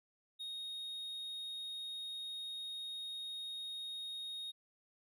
triangle tone, 3729 Hz, A#7, in tune, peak -40 dBFS, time 0.39-4.52 s, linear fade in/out 20 ms, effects none

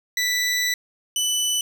20% pulse tone pair in turn, 1975.5 / 2987 Hz, B6 / F#7, 0 / +16 cents, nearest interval perfect fifth, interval 716 cents, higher second, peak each -15 dBFS, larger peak neither, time 0.17-0.74 / 1.16-1.61 s, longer first, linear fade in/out 2 ms, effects none

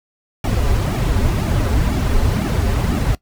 brown noise with flanger, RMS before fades -17 dBFS, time 0.44-3.15 s, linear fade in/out 2 ms, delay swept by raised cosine 1.9 to 6.5 ms, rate 2 Hz, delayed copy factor -0.95, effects noise-tail reverb RT60 0.1 s tail -19 dB re dry

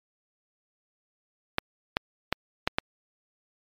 clicks, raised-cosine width 0.3 ms, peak -7 dBFS, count 5, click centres 1.584 / 1.969 / 2.326 / 2.675 / 2.785 s, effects MP3 96 kbps

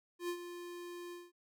square tone with ADSR envelope, 350 Hz, F4, 4 cents sharp, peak -35 dBFS, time 0.19-1.32 s, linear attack 99 ms, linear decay 76 ms, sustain -10 dB, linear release 200 ms, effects none

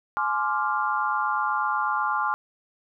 sine chord, D half-diminished seventh, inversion second, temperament equal with one note detuned, 846.1 / 1046.5 / 1174.7 / 1396.9 Hz, Ab5 / C6 / D6 / F6, +32 / 0 / 0 / 0 cents, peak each -28 dBFS, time 0.17-2.34 s, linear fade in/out 0 ms, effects none

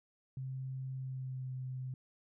sine tone with pitch glide, 131.6 to 129.12 Hz, C3 to C3, +10 to -23 cents, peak -38 dBFS, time 0.37-1.94 s, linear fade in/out 2 ms, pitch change -33 cents, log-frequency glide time 0.94-1.52 s, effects none

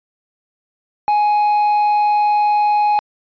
triangle tone with quantisation, 835 Hz, G#5, 9 cents sharp, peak -10 dBFS, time 1.08-2.99 s, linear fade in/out 0 ms, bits 5, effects resampled to 11025 Hz

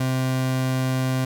30% pulse tone, 130 Hz, C3, 11 cents flat, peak -18 dBFS, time 0-1.25 s, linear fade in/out 5 ms, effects none

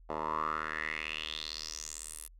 10% pulse tone with band-pass filter sweep, 77.78 Hz, D#2, in tune, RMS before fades -38 dBFS, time 0.09-2.28 s, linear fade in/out 10 ms, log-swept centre 760 to 11000 Hz, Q 5.4, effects added 41 Hz sine -53 dBFS peak until 2.39 s

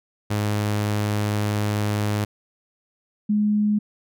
sawtooth / sine tone pair in turn, 104.5 / 209.5 Hz, G#2 / G#3, +11 / +15 cents, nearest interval octave, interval 1204 cents, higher second, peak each -17 dBFS, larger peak neither, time 0.3-2.25 / 3.29-3.79 s, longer first, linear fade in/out 10 ms, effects none

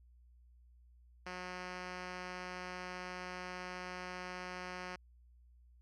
5% pulse tone with low-pass filter, 181.5 Hz, F#3, 33 cents flat, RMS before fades -45 dBFS, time 1.26-4.96 s, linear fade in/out 5 ms, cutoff 4300 Hz, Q 1.2, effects added 60 Hz sine -60 dBFS peak until 5.81 s

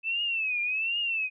sine tone with vibrato, 2618 Hz, E7, 13 cents flat, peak -26 dBFS, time 0.03-1.3 s, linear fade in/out 50 ms, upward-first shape triangle, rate 1.3 Hz, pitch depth 160 cents each way, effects none

